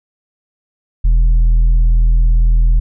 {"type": "tone with tanh clipping", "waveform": "sine", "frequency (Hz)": 41.02, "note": "E1", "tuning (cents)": -8, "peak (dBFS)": -8, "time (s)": [1.04, 2.8], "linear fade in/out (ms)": 10, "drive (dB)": 4, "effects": []}